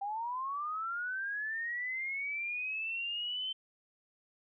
sine linear sweep, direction up, 784 to 3093 Hz, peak -34 dBFS, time 0.01-3.53 s, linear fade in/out 10 ms, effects none

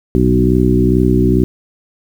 harmonic tone with a mistuned harmonic, 62.3 Hz, B1, 16 cents sharp, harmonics 1 / 2 / 3 / 4 / 5 / 6, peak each -16 / -16 / -16 / -16 / -16 / -16 dBFS, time 0.15-1.44 s, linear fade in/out 0 ms, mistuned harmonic 2, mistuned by -32 cents, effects 7-bit

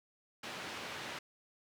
white band-pass noise, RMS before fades -44 dBFS, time 0.43-1.19 s, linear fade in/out 5 ms, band 110 to 2900 Hz, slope 12 dB/octave, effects none

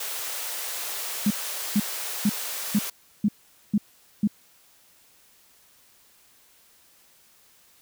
white high-pass noise, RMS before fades -32 dBFS, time 0-2.9 s, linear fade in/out 5 ms, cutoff 430 Hz, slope 24 dB/octave
sine tone bursts, 207.7 Hz, G#3, in tune, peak -17 dBFS, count 7, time 1.26-4.275 s, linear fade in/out 5 ms, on 45 ms, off 450 ms
effects white hiss -58 dBFS RMS until 7.81 s

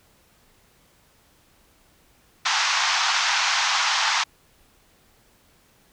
pink band-pass noise, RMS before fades -22 dBFS, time 2.45-4.24 s, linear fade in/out 10 ms, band 810 to 6500 Hz, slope 48 dB/octave, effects pink hiss -59 dBFS RMS until 5.92 s

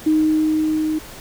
sine tone with level ramp, 311.1 Hz, D#4, in tune, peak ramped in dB -12 to -18 dBFS, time 0.06-0.99 s, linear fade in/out 10 ms, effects pink hiss -38 dBFS RMS until 1.2 s

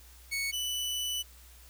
sawtooth tone pair in turn, 2217 / 2978 Hz, C#7 / F#7, 0 / +11 cents, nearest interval perfect fourth, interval 511 cents, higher second, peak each -27 / -28 dBFS, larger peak first, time 0.31-0.52 / 0.52-1.23 s, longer second, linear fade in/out 20 ms, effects added 61 Hz sine -53 dBFS peak until 1.69 s + white hiss -57 dBFS RMS until 1.69 s

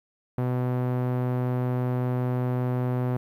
sawtooth tone with low-pass filter, 125.2 Hz, B2, 24 cents sharp, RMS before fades -26 dBFS, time 0.38-3.17 s, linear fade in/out 2 ms, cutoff 1100 Hz, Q 0.63, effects 10-bit

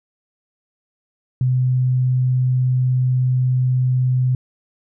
sine tone, 127.4 Hz, C3, 46 cents flat, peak -14 dBFS, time 1.41-4.35 s, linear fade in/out 2 ms, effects none

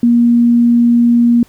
sine tone, 237.2 Hz, A#3, 30 cents sharp, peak -6 dBFS, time 0.03-1.43 s, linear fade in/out 2 ms, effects pink hiss -48 dBFS RMS until 1.48 s

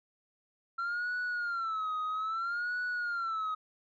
sine tone with vibrato, 1359 Hz, F6, 48 cents flat, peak -29 dBFS, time 0.78-3.55 s, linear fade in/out 10 ms, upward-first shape sine, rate 0.61 Hz, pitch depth 140 cents each way, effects tanh soft clip ceiling -30 dBFS

